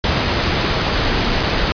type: noise with dropouts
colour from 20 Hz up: pink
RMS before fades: -17 dBFS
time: 0.04-1.72 s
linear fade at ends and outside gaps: 0 ms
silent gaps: 1.43-1.434 s
effects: resampled to 11025 Hz